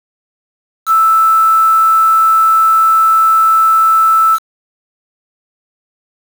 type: tone with quantisation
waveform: sine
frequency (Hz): 1318.5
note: E6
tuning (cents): 0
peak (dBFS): -6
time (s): 0.86-4.39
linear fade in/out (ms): 50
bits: 4
effects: none